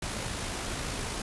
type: noise with amplitude modulation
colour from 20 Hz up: pink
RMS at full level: -33 dBFS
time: 0.02-1.22 s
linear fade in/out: 5 ms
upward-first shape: sine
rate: 54.6 Hz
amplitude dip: 30%
effects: resampled to 24000 Hz